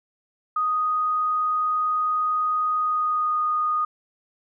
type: tone with pitch glide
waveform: sine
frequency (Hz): 1244.5 to 1233.1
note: D#6 to D#6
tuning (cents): 0 to -16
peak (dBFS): -20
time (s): 0.56-3.85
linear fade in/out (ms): 5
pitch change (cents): -16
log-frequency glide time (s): 2.78-3.39
effects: none